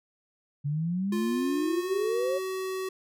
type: exponential sweep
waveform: sine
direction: up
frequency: 140.1 to 560 Hz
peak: -26 dBFS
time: 0.64-2.39 s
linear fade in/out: 20 ms
type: tone with pitch glide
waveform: square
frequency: 350 to 377.3 Hz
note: F4 to F#4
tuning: +4 to +34 cents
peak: -31 dBFS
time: 1.12-2.89 s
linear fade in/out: 5 ms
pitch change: +130 cents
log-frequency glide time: 1.31-2.19 s
effects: none